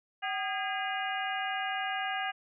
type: harmonic tone with a mistuned harmonic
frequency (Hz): 408.2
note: G#4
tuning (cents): -30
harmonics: 2 / 3 / 4 / 5 / 6 / 7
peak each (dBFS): -34 / -41 / -36 / -41 / -43 / -40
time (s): 0.22-2.32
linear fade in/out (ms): 20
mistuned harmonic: 2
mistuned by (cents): -110
effects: none